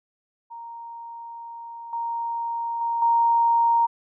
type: tone with level steps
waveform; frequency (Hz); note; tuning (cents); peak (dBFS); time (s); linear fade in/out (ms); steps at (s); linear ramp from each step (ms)
sine; 931; A#5; -2; -35 / -25 / -22 / -16; 0.5-3.87; 20; 1.93 / 2.81 / 3.02; 2
effects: none